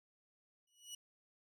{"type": "tone with exponential growth", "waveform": "20% pulse", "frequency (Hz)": 2928, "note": "F#7", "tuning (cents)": -19, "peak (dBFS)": -38, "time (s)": [0.67, 0.95], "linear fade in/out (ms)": 5, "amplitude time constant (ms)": 60, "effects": []}